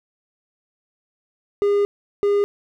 triangle tone bursts at uneven times, 406.4 Hz, G#4, 38 cents flat, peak -13 dBFS, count 2, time 1.62-1.85 / 2.23-2.44 s, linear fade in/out 0 ms, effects none

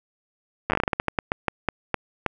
slowing click train, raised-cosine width 0.5 ms, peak -6 dBFS, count 18, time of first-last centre 0.7-2.263 s, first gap 9 ms, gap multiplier 1.25, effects none

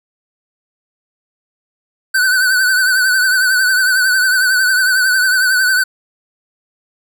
square tone with vibrato, 1512 Hz, F#6, 37 cents sharp, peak -11 dBFS, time 2.14-5.84 s, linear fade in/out 10 ms, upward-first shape triangle, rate 11 Hz, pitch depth 71 cents each way, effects none

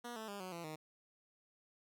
10% pulse tone with pitch steps, 240 / 220.1 / 201.8 / 185.07 / 169.71 / 155.62 Hz, B3 / A3 / G#3 / F#3 / F3 / D#3, -49 / +1 / -49 / +1 / -49 / +1 cents, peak -36 dBFS, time 0.04-0.76 s, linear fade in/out 10 ms, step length 120 ms, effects none

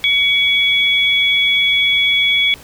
sine tone pair together, 2254 / 3377 Hz, C#7 / G#7, +28 / +28 cents, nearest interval perfect fifth, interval 700 cents, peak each -14 dBFS, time 0.04-2.54 s, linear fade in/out 0 ms, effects pink hiss -40 dBFS RMS until 2.63 s

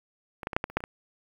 clicks, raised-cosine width 0.5 ms, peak -22 / -15 / -19 / -7 / -13 / -29 / -9 / -27 / -18 dBFS, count 9, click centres 0.432 / 0.471 / 0.532 / 0.565 / 0.641 / 0.7 / 0.77 / 0.805 / 0.839 s, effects 8-bit

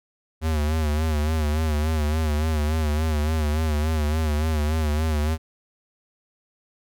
square tone with vibrato, 77 Hz, D#2, 17 cents flat, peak -21 dBFS, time 0.41-5.38 s, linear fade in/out 50 ms, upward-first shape sine, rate 3.5 Hz, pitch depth 70 cents each way, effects none

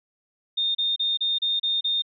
sine tone bursts, 3651 Hz, A#7, 37 cents flat, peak -21 dBFS, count 7, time 0.57-2.022 s, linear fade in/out 10 ms, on 180 ms, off 32 ms, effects none

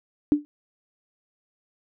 sine tone with exponential decay, 294.5 Hz, D4, 5 cents sharp, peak -11 dBFS, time 0.32-0.45 s, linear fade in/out 0 ms, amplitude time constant 28 ms, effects none

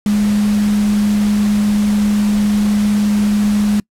sine tone in noise, 207.7 Hz, G#3, in tune, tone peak -11 dBFS, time 0.06-3.8 s, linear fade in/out 2 ms, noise pink, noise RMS -28 dBFS, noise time 0.06-3.8 s, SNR +14 dB, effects noise-tail reverb RT60 0.1 s tail -26 dB re dry + low-pass 12000 Hz 12 dB/octave

